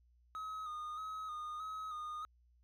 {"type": "tone with vibrato", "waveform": "triangle", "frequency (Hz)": 1251, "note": "D#6", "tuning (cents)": 9, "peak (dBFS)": -39, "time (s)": [0.35, 2.25], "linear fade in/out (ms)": 0, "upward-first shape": "square", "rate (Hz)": 1.6, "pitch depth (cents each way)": 34, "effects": ["added 60 Hz sine -66 dBFS peak until 2.63 s"]}